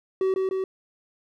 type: tone with echo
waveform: triangle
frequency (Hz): 379.7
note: F#4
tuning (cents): +45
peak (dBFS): -18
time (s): 0.21-0.34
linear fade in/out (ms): 2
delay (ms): 150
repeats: 2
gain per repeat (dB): -2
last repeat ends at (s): 0.64
effects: none